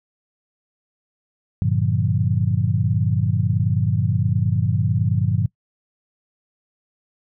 sine chord, G minor seventh, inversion none, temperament equal with one note detuned, 98 / 116.54 / 146.83 / 176.03 Hz, G2 / Bb2 / D3 / F3, 0 / 0 / 0 / +14 cents, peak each -21 / -21 / -23 / -25 dBFS, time 1.62-5.46 s, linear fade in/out 0 ms, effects noise-tail reverb RT60 0.1 s tail -22 dB re dry

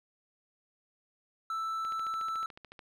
triangle tone, 1322 Hz, E6, 5 cents sharp, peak -30 dBFS, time 1.5-2.46 s, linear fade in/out 2 ms
click train, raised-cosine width 0.3 ms, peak -32 dBFS, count 14, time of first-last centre 1.85-2.792 s, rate 13.8 Hz
effects none

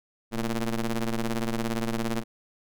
sawtooth ring-modulated tone, 116.7 Hz, A#2, 2 cents sharp, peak -19 dBFS, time 0.31-2.24 s, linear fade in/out 50 ms, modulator 108 Hz, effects none

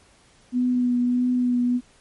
sine tone with vibrato, 246.9 Hz, B3, in tune, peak -18 dBFS, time 0.52-1.81 s, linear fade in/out 50 ms, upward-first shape triangle, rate 1.6 Hz, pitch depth 22 cents each way, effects pink hiss -56 dBFS RMS until 2 s + MP3 48 kbps

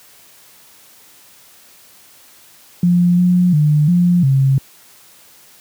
sine tone with pitch steps, 176 / 179 / 149.8 / 176.1 / 135.1 Hz, F3 / F3 / D3 / F3 / C#3, +14 / +43 / +35 / +15 / -44 cents, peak -9 dBFS, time 2.83-4.58 s, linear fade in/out 2 ms, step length 350 ms, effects white hiss -46 dBFS RMS until 5.6 s + high-pass 80 Hz 12 dB/octave

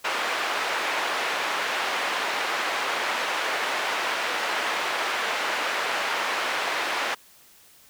white band-pass noise, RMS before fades -27 dBFS, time 0.04-7.15 s, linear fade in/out 10 ms, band 530 to 2100 Hz, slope 12 dB/octave, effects white hiss -54 dBFS RMS until 7.89 s

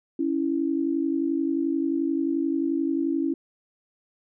sine tone pair together, 278.2 / 329.6 Hz, C#4 / E4, +6 / 0 cents, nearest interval minor third, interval 294 cents, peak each -25 dBFS, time 0.19-3.34 s, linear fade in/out 5 ms, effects none

